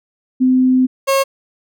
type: tone pair in turn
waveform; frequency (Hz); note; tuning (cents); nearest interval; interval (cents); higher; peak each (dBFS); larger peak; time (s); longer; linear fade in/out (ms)
sine / 30% pulse; 256.6 / 543.7; C4 / C#5; -34 / -34; octave + minor second; 1300; second; -9; neither; 0.4-0.87 / 1.07-1.24; first; 20
effects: none